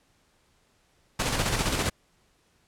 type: noise with tremolo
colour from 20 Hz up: pink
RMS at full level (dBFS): -25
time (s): 1.19-1.9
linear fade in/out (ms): 10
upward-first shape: square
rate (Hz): 15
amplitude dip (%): 40
effects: pink hiss -66 dBFS RMS until 2.67 s + low-pass 10000 Hz 12 dB/octave